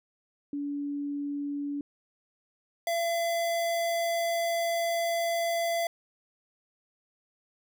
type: tone pair in turn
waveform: sine / square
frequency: 286.5 / 676.7 Hz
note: D4 / E5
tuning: -43 / +45 cents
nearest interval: octave + minor third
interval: 1488 cents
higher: second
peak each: -30 / -27 dBFS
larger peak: second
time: 0.53-1.81 / 2.87-5.87 s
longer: second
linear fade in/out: 2 ms
effects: none